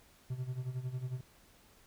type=tone with tremolo; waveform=triangle; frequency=127.4 Hz; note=C3; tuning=46 cents flat; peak=-31 dBFS; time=0.3-1.21 s; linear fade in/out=5 ms; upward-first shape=sine; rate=11 Hz; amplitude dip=75%; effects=pink hiss -63 dBFS RMS until 1.86 s